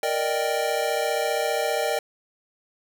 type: chord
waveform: square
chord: Eb major seventh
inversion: second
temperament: equal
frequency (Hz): 466.2 / 587.3 / 622.3 / 784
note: Bb4 / D5 / Eb5 / G5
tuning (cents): 0 / 0 / 0 / 0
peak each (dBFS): -29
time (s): 0.03-1.99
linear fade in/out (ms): 2
effects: none